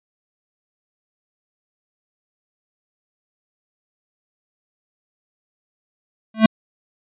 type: tone with exponential growth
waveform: square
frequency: 220 Hz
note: A3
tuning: in tune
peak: -5 dBFS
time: 6.34-6.46 s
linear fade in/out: 5 ms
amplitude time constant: 25 ms
effects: resampled to 8000 Hz